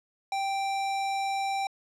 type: tone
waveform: square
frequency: 784 Hz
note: G5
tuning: in tune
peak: -28 dBFS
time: 0.32-1.67 s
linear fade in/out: 2 ms
effects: low-pass 7000 Hz 12 dB/octave